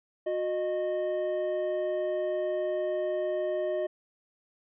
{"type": "tone pair together", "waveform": "triangle", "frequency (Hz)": [363.7, 615], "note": ["F#4", "D#5"], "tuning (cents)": [-30, -20], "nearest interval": "major sixth", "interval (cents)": 910, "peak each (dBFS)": [-30, -27], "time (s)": [0.26, 3.87], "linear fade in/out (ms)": 10, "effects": ["resampled to 8000 Hz"]}